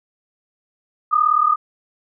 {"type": "tone pair together", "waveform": "sine", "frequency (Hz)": [1206.3, 1244.5], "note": ["D6", "D#6"], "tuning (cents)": [46, 0], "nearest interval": "minor second", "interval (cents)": 54, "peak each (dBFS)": -16, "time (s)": [1.11, 1.56], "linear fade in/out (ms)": 20, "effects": []}